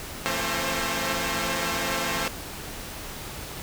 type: tone cluster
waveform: 5% pulse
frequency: 170.7 / 222.5 / 267.7 / 533 Hz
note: F3 / A3 / C4 / C5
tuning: -39 / +20 / +40 / +32 cents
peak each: -20 dBFS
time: 0.26-2.28 s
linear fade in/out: 0 ms
effects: pink hiss -37 dBFS RMS until 3.62 s